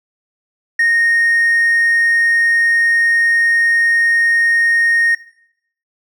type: tone with hard clipping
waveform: sine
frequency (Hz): 1855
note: A#6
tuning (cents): -9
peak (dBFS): -11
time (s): 0.79-5.15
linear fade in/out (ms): 5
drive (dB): 2
effects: noise-tail reverb RT60 0.7 s tail -17 dB re dry